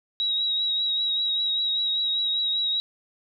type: tone with vibrato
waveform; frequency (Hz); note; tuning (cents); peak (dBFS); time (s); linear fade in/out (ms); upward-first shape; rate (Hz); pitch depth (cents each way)
sine; 3836; A#7; +49; -22; 0.2-2.8; 0; triangle; 5.1; 33
effects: none